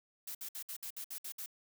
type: noise bursts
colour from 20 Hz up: blue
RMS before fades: -43 dBFS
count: 9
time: 0.27-1.461 s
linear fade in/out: 5 ms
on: 79 ms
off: 60 ms
effects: none